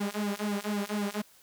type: tone with flanger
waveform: sawtooth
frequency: 206 Hz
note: G#3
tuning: 14 cents flat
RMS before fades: -32 dBFS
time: 0-1.22 s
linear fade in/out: 10 ms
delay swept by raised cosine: 1.6 to 4.9 ms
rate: 4 Hz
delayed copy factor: -0.95
effects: white hiss -59 dBFS RMS until 1.42 s